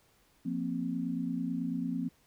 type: chord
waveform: sine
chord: F suspended fourth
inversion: none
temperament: just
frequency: 174.61 / 232.8 / 261.9 Hz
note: F3 / Bb3 / C4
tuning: 0 / -2 / +2 cents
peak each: -36 / -36 / -34 dBFS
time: 0.45-2.09 s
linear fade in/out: 10 ms
effects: pink hiss -67 dBFS RMS until 2.26 s